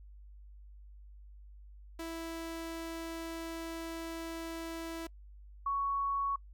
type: tone pair in turn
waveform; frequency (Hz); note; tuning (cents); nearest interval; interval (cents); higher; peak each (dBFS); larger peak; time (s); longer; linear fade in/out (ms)
sawtooth / sine; 329.6 / 1113.8; E4 / C#6; 0 / +8; octave + major sixth; 2108; second; -35 / -30; second; 1.99-5.07 / 5.66-6.36; first; 5
effects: noise-tail reverb RT60 0.1 s tail -26 dB re dry + added 50 Hz sine -50 dBFS peak until 6.53 s